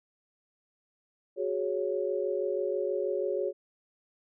sine chord, F# suspended second, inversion none, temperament just, 370 / 416.2 / 555 Hz, F#4 / G#4 / C#5, 0 / +4 / +2 cents, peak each -32 dBFS, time 1.36-3.53 s, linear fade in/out 50 ms, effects none

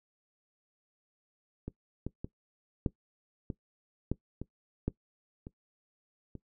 clicks, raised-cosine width 3 ms, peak -25 / -22 / -24 / -15 / -23 / -17 / -25 / -17 / -30 / -30 dBFS, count 10, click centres 1.68 / 2.066 / 2.245 / 2.862 / 3.502 / 4.116 / 4.416 / 4.88 / 5.469 / 6.353 s, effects noise-tail reverb RT60 0.1 s tail -19 dB re dry

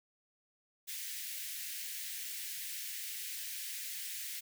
white high-pass noise, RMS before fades -42 dBFS, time 0.87-4.41 s, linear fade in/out 20 ms, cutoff 1700 Hz, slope 48 dB/octave, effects none

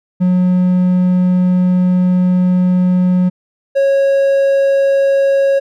triangle tone pair in turn, 181.5 / 549.3 Hz, F#3 / C#5, -33 / -16 cents, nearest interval octave + perfect fifth, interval 1917 cents, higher second, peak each -7 dBFS, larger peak neither, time 0.2-3.3 / 3.75-5.6 s, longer first, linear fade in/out 20 ms, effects none

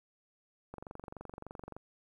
click train, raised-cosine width 1 ms, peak -30 dBFS, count 25, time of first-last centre 0.74-1.766 s, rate 23.4 Hz, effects 11-bit

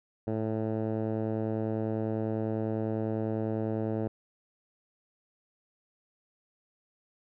10% pulse tone with low-pass filter, 110 Hz, A2, in tune, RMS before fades -31 dBFS, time 0.27-4.08 s, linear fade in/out 5 ms, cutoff 620 Hz, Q 0.81, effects none

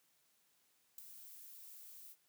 violet noise with ADSR envelope, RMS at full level -44 dBFS, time 0.98-2.16 s, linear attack 4 ms, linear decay 7 ms, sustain -11 dB, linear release 53 ms, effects white hiss -75 dBFS RMS until 2.28 s + high-pass 100 Hz 12 dB/octave

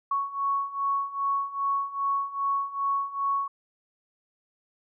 sine beating tone pair, 1108.7 / 1111.2 Hz, C#6 / C#6, 0 / +4 cents, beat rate 2.5 Hz, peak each -30 / -27 dBFS, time 0.11-3.48 s, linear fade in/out 5 ms, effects none

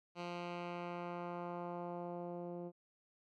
10% pulse tone with low-pass filter sweep, 174.61 Hz, F3, in tune, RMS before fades -44 dBFS, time 0.15-2.72 s, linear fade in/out 50 ms, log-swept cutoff 4000 to 430 Hz, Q 1.1, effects none

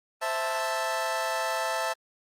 25% pulse chord, A minor, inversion first, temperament equal, 523.3 / 659.3 / 880 Hz, C5 / E5 / A5, 0 / 0 / 0 cents, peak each -31 / -27 / -27 dBFS, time 0.21-1.94 s, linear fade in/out 20 ms, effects low-pass 12000 Hz 12 dB/octave + Opus 24 kbps

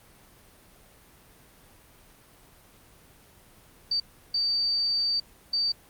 sine tone bursts at uneven times, 4618 Hz, D8, 30 cents flat, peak -23 dBFS, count 3, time 3.91-4 / 4.34-5.2 / 5.53-5.72 s, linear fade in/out 5 ms, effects pink hiss -55 dBFS RMS until 5.89 s + Opus 32 kbps

